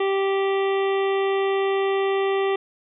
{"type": "harmonic tone", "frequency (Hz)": 390.6, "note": "G4", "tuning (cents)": -6, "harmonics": [1, 2, 3, 5, 6, 7, 8, 9], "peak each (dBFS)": [-20, -29, -31, -33, -39, -38, -40, -42], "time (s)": [0, 2.56], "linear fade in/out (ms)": 5, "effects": []}